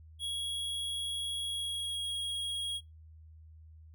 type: tone with pitch glide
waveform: square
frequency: 3322 to 3295 Hz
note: G#7 to G#7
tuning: 0 to -14 cents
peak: -34 dBFS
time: 0.19-2.81 s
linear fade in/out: 50 ms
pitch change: -14 cents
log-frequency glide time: 1.4-2.14 s
effects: noise-tail reverb RT60 0.2 s tail -23 dB re dry + added 79 Hz sine -51 dBFS peak until 3.94 s